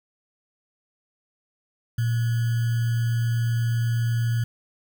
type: tone with sample-and-hold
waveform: sine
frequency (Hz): 116.54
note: A#2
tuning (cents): 0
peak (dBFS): -20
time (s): 1.98-4.44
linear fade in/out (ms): 5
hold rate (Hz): 1575
effects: none